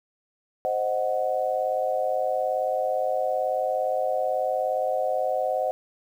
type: chord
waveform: sine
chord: C diminished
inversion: none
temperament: equal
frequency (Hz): 523.3 / 622.3 / 740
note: C5 / Eb5 / Gb5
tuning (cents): 0 / 0 / 0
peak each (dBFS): -27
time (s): 0.65-5.71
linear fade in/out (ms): 0
effects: 9-bit